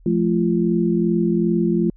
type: tone cluster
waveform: sine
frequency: 175 / 217.6 / 344.6 Hz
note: F3 / A3 / F4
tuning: +4 / -19 / -23 cents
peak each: -20 dBFS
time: 0.06-1.9 s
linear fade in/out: 2 ms
effects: added 40 Hz sine -45 dBFS peak until 1.96 s